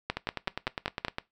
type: two click trains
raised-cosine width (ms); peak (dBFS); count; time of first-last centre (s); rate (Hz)
0.3; -12 / -15; 6 / 11; 0.1-1.049 / 0.17-1.184; 5.27 / 9.86
effects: noise-tail reverb RT60 0.2 s tail -20 dB re dry